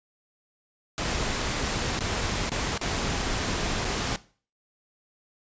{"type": "noise with dropouts", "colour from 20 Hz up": "pink", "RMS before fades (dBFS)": -28, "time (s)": [0.98, 4.16], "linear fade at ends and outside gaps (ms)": 0, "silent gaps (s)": [[1.991, 2.007], [2.494, 2.518], [2.777, 2.813], [3.845, 3.851]], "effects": ["noise-tail reverb RT60 0.4 s tail -18 dB re dry", "resampled to 16000 Hz"]}